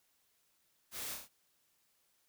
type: noise with echo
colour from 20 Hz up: white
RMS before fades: -44 dBFS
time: 0.91-1.17 s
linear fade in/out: 50 ms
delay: 30 ms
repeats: 4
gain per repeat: -3 dB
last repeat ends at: 1.29 s
effects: white hiss -75 dBFS RMS until 2.28 s